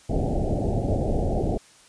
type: low-pass noise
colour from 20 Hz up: pink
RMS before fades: -24 dBFS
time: 0.09-1.58 s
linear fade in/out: 10 ms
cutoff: 780 Hz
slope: 96 dB/octave
effects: white hiss -53 dBFS RMS until 1.88 s + resampled to 22050 Hz